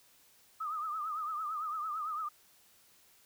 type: tone with vibrato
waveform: sine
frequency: 1245 Hz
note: D#6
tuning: 1 cent sharp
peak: -34 dBFS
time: 0.6-2.29 s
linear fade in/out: 10 ms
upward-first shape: triangle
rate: 8.9 Hz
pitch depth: 110 cents each way
effects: white hiss -64 dBFS RMS until 3.25 s